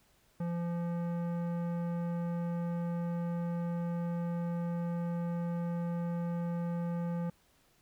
sine tone with tanh clipping, 171.5 Hz, F3, 31 cents flat, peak -34 dBFS, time 0.4-7.3 s, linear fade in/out 5 ms, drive 15 dB, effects pink hiss -68 dBFS RMS until 7.81 s

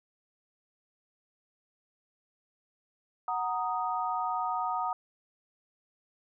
sine chord, D# minor, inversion first, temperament equal, 740 / 932.3 / 1244.5 Hz, F#5 / A#5 / D#6, 0 / 0 / 0 cents, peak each -33 dBFS, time 3.28-4.93 s, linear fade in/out 2 ms, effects none

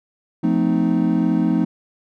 triangle chord, F dominant seventh, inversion none, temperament equal with one note detuned, 174.61 / 220 / 257.1 / 311.1 Hz, F3 / A3 / C4 / Eb4, 0 / 0 / -30 / 0 cents, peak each -19 dBFS, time 0.43-1.65 s, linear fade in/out 10 ms, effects none

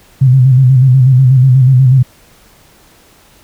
sine tone with vibrato, 129.8 Hz, C3, 13 cents flat, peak -3 dBFS, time 0.21-2.03 s, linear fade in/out 10 ms, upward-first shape square, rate 8.2 Hz, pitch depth 59 cents each way, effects pink hiss -45 dBFS RMS until 3.43 s

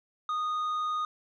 sine tone with tanh clipping, 1236 Hz, D#6, 12 cents flat, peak -29 dBFS, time 0.29-1.05 s, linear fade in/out 2 ms, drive 5 dB, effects none

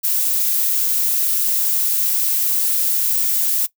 violet noise, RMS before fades -18 dBFS, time 0.03-3.67 s, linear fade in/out 20 ms, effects noise-tail reverb RT60 0.1 s tail -19 dB re dry

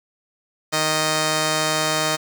5% pulse tone pair together, 155.57 / 622.3 Hz, D#3 / D#5, 0 / 0 cents, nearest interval 2 octaves, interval 2400 cents, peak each -11 dBFS, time 0.72-2.17 s, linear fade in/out 20 ms, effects none

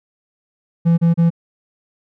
triangle tone bursts, 168.1 Hz, E3, 34 cents sharp, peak -8 dBFS, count 3, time 0.85-1.304 s, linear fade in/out 20 ms, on 130 ms, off 32 ms, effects none

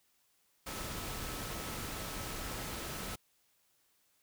sine tone in noise, 1299 Hz, E6, 26 cents flat, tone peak -52 dBFS, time 0.66-3.16 s, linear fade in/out 10 ms, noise pink, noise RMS -41 dBFS, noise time 0.66-3.16 s, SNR -14 dB, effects white hiss -73 dBFS RMS until 4.22 s

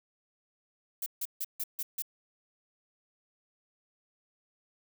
violet noise bursts, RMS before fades -34 dBFS, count 6, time 1.02-2.022 s, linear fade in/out 5 ms, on 42 ms, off 150 ms, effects none

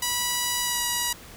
5% pulse tone with pitch glide, 977 to 965.8 Hz, B5 to B5, -19 to -39 cents, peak -12 dBFS, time 0.02-1.13 s, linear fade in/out 5 ms, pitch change -20 cents, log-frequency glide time 0.61-0.82 s, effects pink hiss -45 dBFS RMS until 1.36 s

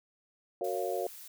sine chord, Gb major seventh, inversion none, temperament just, 370 / 462.5 / 555 / 693.7 Hz, Gb4 / Bb4 / Db5 / F5, 0 / -14 / +2 / -12 cents, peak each -36 dBFS, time 0.61-1.07 s, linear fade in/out 2 ms
blue noise, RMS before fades -48 dBFS, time 0.64-1.28 s, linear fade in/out 5 ms
effects none

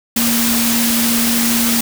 sine tone in noise, 233.1 Hz, A#3, in tune, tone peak -16 dBFS, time 0.16-1.81 s, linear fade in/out 5 ms, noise white, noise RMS -17 dBFS, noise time 0.16-1.81 s, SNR -2 dB, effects none

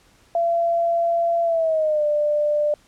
sine tone with pitch glide, 679 to 594.5 Hz, F5 to D5, -49 to +21 cents, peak -17 dBFS, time 0.35-2.74 s, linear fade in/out 2 ms, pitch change -230 cents, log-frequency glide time 1.43-2.05 s, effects pink hiss -56 dBFS RMS until 2.87 s + low-pass 10000 Hz 12 dB/octave

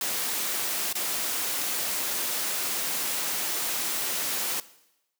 white noise with dropouts, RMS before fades -29 dBFS, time 0.01-4.6 s, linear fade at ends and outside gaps 2 ms, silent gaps 0.928-0.952 s, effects noise-tail reverb RT60 0.9 s tail -18 dB re dry + high-pass 200 Hz 12 dB/octave

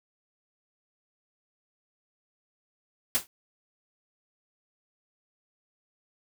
white noise with exponential decay, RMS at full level -21 dBFS, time 3.15-3.27 s, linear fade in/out 0 ms, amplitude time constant 24 ms, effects none

